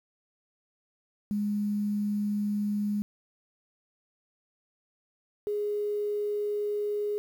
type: tone pair in turn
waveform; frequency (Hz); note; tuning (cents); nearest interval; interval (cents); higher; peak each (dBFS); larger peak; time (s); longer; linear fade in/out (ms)
sine; 206.7 / 415.1; G#3 / G#4; -8 / -1; octave; 1207; second; -26 / -27; first; 1.31-3.02 / 5.47-7.18; neither; 0
effects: 9-bit